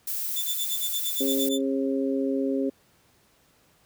violet noise, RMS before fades -30 dBFS, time 0.07-1.49 s, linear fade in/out 5 ms
sawtooth tone with tremolo, 3530 Hz, A7, 5 cents sharp, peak -24 dBFS, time 0.36-1.61 s, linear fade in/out 5 ms, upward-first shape sine, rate 8.7 Hz, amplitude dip 100%
harmonic tone, 135.4 Hz, C#3, 40 cents flat, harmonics 2 / 3 / 4, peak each -25 / -29 / -31 dBFS, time 1.2-2.7 s, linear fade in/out 10 ms
effects pink hiss -62 dBFS RMS until 3.85 s + high-pass 60 Hz 12 dB/octave

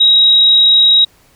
sine tone, 3816 Hz, A#7, 40 cents sharp, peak -5 dBFS, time 0-1.05 s, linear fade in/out 10 ms, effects pink hiss -50 dBFS RMS until 1.35 s

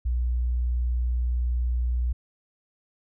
sine tone, 60.7 Hz, B1, 29 cents flat, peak -22 dBFS, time 0.05-2.13 s, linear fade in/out 10 ms, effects none

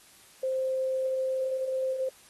sine tone, 523.3 Hz, C5, in tune, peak -26 dBFS, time 0.43-2.09 s, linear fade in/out 5 ms, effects white hiss -56 dBFS RMS until 2.29 s + AAC 32 kbps

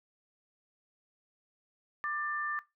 sine tone pair together, 1188 / 1780 Hz, D6 / A6, +20 / +20 cents, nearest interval perfect fifth, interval 700 cents, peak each -34 / -35 dBFS, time 2.04-2.59 s, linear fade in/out 0 ms, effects noise-tail reverb RT60 0.2 s tail -18 dB re dry

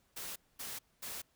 white noise bursts, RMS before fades -43 dBFS, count 3, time 0.16-1.22 s, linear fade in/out 10 ms, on 200 ms, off 230 ms, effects pink hiss -73 dBFS RMS until 1.35 s

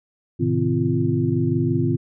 sine tone cluster, 110 / 131.2 / 156.8 / 259.2 / 344.1 Hz, A2 / C3 / D#3 / C4 / F4, 0 / +5 / +14 / -16 / -26 cents, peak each -24 dBFS, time 0.39-1.97 s, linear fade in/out 20 ms, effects none

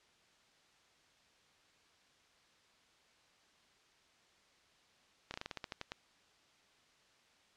slowing click train, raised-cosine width 0.2 ms, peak -23 dBFS, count 11, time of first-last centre 5.31-5.919 s, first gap 30 ms, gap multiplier 1.15, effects white hiss -68 dBFS RMS until 7.56 s + low-pass 5000 Hz 12 dB/octave

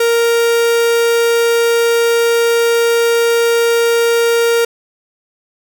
45% pulse tone, 466.2 Hz, A#4, in tune, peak -10 dBFS, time 0-4.65 s, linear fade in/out 5 ms, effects none

